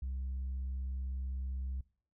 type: tone with tanh clipping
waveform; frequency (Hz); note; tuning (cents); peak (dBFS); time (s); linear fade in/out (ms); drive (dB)
sine; 65.41; C2; 0; -36; 0.02-1.81; 5; 1
effects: noise-tail reverb RT60 0.5 s tail -22 dB re dry